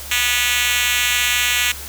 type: tone with high-pass filter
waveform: 5% pulse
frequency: 244.5 Hz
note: B3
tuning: 17 cents flat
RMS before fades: -18 dBFS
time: 0.11-1.72 s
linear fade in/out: 5 ms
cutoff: 2500 Hz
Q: 1.1
effects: added 69 Hz sine -36 dBFS peak until 1.88 s + white hiss -33 dBFS RMS until 1.88 s